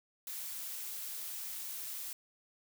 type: noise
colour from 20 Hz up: blue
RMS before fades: -42 dBFS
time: 0.27-2.13 s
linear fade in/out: 2 ms
effects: none